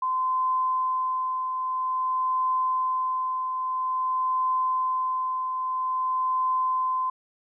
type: tone with tremolo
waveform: sine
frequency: 1030 Hz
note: C6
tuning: 28 cents flat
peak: -21 dBFS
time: 0.02-7.1 s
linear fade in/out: 5 ms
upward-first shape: triangle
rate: 0.5 Hz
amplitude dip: 45%
effects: none